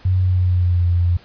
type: tone with pitch glide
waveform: sine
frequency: 92.5 to 87.51 Hz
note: F#2 to F2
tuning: 0 to +4 cents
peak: -13 dBFS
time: 0.05-1.17 s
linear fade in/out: 5 ms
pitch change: -96 cents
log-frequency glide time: 0.2-0.86 s
effects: pink hiss -47 dBFS RMS until 1.24 s + resampled to 11025 Hz